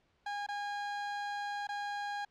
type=tone with dropouts; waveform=30% pulse; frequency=817 Hz; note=G#5; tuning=29 cents flat; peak=-33 dBFS; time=0.26-2.25 s; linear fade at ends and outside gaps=5 ms; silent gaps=0.465-0.486 / 1.671-1.689 s; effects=pink hiss -73 dBFS RMS until 2.3 s + low-pass 4000 Hz 12 dB/octave